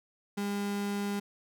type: tone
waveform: 35% pulse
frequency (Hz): 202.3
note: G#3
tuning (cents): -45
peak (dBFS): -29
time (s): 0.37-1.2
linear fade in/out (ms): 10
effects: none